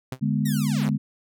sawtooth tone with exponential decay, 129.3 Hz, C3, 20 cents flat, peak -23 dBFS, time 0.12-0.2 s, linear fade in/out 5 ms, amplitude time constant 16 ms
sine chord, G# diminished, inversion second, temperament equal, 146.83 / 207.7 / 246.9 Hz, D3 / G#3 / B3, 0 / 0 / 0 cents, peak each -24 / -24 / -27 dBFS, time 0.21-0.98 s, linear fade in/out 20 ms
5% pulse linear sweep, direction down, 1960 to 34.05 Hz, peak -22 dBFS, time 0.45-0.9 s, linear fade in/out 10 ms
effects none

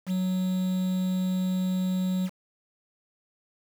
triangle tone with quantisation, 185 Hz, F#3, in tune, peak -22 dBFS, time 0.06-2.3 s, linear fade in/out 50 ms, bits 7, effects none

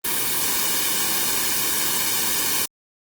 white noise with comb filter, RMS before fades -22 dBFS, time 0.04-2.66 s, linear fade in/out 10 ms, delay 1.5 ms, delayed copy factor -0.7, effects Opus 32 kbps

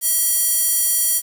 square tone with high-pass filter, 646 Hz, E5, 35 cents flat, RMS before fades -18 dBFS, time 0.01-1.22 s, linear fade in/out 50 ms, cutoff 9800 Hz, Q 1.2, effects 7-bit

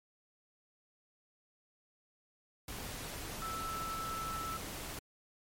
sine tone in noise, 1318.5 Hz, E6, in tune, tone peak -38 dBFS, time 3.42-4.57 s, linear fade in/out 2 ms, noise pink, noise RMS -43 dBFS, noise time 2.68-4.99 s, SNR +2 dB, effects MP3 64 kbps

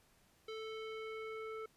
square tone with low-pass filter sweep, 440 Hz, A4, in tune, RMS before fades -45 dBFS, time 0.48-1.66 s, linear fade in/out 5 ms, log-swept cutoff 3700 to 1700 Hz, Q 2.1, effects pink hiss -70 dBFS RMS until 1.76 s + resampled to 32000 Hz

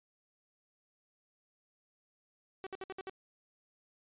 sawtooth tone bursts, 381.6 Hz, G4, 47 cents flat, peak -36 dBFS, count 6, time 2.64-3.096 s, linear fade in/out 0 ms, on 26 ms, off 60 ms, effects resampled to 8000 Hz

